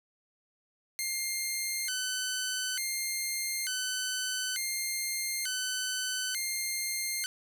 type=tone with vibrato; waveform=10% pulse; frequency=1787 Hz; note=A6; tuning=26 cents sharp; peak=-22 dBFS; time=0.99-7.26 s; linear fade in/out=0 ms; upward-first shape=square; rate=0.56 Hz; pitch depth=290 cents each way; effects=none